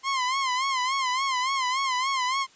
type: tone with vibrato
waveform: sawtooth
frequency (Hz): 1046.5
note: C6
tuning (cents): 0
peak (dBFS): -20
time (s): 0.03-2.47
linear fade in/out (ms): 50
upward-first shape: sine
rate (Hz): 3.5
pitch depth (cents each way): 93
effects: white hiss -56 dBFS RMS until 2.55 s + resampled to 16000 Hz

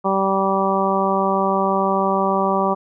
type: harmonic tone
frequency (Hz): 193.7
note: G3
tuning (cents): -20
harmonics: 1 / 2 / 3 / 4 / 5 / 6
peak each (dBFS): -23 / -23 / -23 / -23 / -23 / -23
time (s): 0.04-2.75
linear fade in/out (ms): 20
effects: none

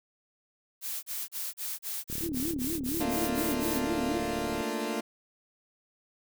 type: noise bursts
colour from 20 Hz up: blue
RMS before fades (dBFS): -35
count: 12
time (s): 0.81-3.813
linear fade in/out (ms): 50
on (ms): 220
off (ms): 33
type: click train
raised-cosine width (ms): 3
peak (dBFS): -27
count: 93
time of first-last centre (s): 2.1-4.607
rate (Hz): 36.7
type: tone with vibrato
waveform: sine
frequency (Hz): 289.3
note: D4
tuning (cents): -26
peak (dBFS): -31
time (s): 2.2-4.22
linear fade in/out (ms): 50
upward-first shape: sine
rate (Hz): 4.2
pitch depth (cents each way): 280
type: chord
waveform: 20% pulse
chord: Bb major seventh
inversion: third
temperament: equal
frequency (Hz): 220 / 233.1 / 293.7 / 349.2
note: A3 / Bb3 / D4 / F4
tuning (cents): 0 / 0 / 0 / 0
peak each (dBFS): -31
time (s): 3-5.01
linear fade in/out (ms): 10
effects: none

